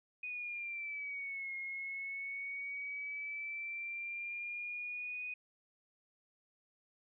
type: linear two-way sweep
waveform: sine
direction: down then up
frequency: 2489 to 2150 to 2489 Hz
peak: -39 dBFS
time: 0.23-5.34 s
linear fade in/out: 5 ms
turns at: 1.55 s
effects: none